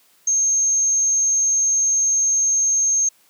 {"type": "tone", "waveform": "sine", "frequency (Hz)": 6410, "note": "G8", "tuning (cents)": 38, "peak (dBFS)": -15, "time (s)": [0.27, 3.09], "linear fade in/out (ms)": 5, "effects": ["white hiss -57 dBFS RMS until 3.29 s", "high-pass 150 Hz 12 dB/octave"]}